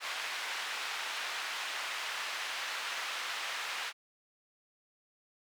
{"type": "band-pass noise", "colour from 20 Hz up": "white", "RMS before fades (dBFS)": -38, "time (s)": [0, 3.93], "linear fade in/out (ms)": 50, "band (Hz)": [950, 2900], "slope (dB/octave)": 12, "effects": []}